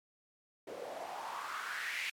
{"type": "noise with band-pass filter sweep", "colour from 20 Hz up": "white", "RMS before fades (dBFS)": -41, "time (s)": [0.67, 2.1], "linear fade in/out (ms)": 5, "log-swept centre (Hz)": [450, 2400], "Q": 4.2, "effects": ["MP3 96 kbps"]}